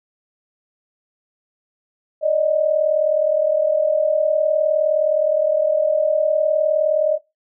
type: tone pair together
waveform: sine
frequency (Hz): 582.8 / 622.3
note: D5 / D#5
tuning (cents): -13 / 0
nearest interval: minor second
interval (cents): 113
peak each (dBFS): -19 / -16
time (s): 2.21-7.19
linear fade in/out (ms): 50
effects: noise-tail reverb RT60 0.2 s tail -18 dB re dry